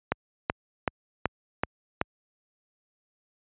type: click train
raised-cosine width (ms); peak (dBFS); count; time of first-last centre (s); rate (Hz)
0.5; -8; 6; 0.12-2.014; 2.64
effects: high-pass 60 Hz 12 dB/octave + resampled to 8000 Hz